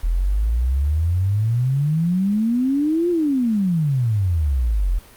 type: exponential two-way sweep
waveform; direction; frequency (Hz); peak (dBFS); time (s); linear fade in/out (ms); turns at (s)
sine; up then down; 40.16 to 356.8 to 40.16; -16; 0.03-4.99; 10; 3.1
effects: pink hiss -46 dBFS RMS until 5.16 s + Opus 48 kbps